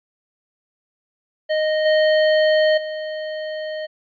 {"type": "tone with level steps", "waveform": "square", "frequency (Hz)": 620, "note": "D#5", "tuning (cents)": -6, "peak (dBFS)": [-18, -14, -26], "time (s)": [1.49, 3.87], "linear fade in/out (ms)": 20, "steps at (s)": [1.85, 2.77], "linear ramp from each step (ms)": 10, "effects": ["resampled to 11025 Hz"]}